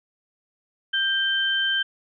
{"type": "tone pair together", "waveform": "sine", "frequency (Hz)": [1575, 3108], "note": ["G6", "G7"], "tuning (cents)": [8, -16], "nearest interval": "octave", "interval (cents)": 1176, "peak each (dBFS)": -23, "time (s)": [0.93, 1.83], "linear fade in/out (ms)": 10, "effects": []}